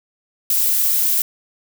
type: noise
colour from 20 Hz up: violet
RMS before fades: -17 dBFS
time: 0.5-1.22 s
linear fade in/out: 2 ms
effects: none